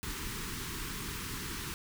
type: band-stop noise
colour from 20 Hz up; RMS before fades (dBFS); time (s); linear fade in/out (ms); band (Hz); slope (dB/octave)
pink; -39; 0.03-1.74; 0; 420 to 960; 48
effects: none